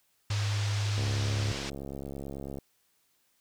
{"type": "band-pass noise", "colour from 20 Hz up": "white", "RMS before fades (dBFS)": -39, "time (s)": [0.3, 1.7], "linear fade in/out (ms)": 5, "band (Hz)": [260, 5900], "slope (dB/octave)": 24}
{"type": "tone", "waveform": "sine", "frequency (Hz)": 103, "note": "G#2", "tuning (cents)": -14, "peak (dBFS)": -27, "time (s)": [0.3, 1.52], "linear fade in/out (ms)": 5}
{"type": "click train", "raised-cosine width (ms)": 2, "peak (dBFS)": -26, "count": 112, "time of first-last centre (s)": [0.98, 2.586], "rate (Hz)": 69.1}
{"effects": ["white hiss -71 dBFS RMS until 3.4 s"]}